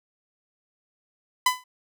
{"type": "tone with exponential decay", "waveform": "sawtooth", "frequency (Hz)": 1005, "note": "B5", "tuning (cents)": 30, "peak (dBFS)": -11, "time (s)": [1.46, 1.64], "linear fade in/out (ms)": 5, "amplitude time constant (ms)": 37, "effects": []}